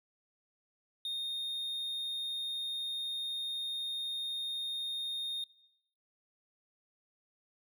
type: tone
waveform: triangle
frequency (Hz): 3684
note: A#7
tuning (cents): -21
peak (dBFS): -33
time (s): 1.05-5.44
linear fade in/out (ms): 2
effects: noise-tail reverb RT60 0.8 s tail -21 dB re dry